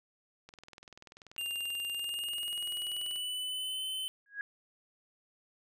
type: click train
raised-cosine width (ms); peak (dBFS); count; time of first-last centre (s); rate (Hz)
0.2; -33; 56; 0.49-3.16; 20.6
type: tone with pitch glide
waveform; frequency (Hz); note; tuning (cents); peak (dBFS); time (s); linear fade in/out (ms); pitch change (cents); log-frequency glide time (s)
square; 2800 to 3053; F7 to G7; +4 to -46; -35; 1.38-4.08; 0; +150; 1.92-3.84
type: tone with exponential growth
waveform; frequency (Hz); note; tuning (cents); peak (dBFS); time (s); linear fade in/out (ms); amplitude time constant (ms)
sine; 1651; G#6; -11; -31; 4.26-4.41; 1; 32
effects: none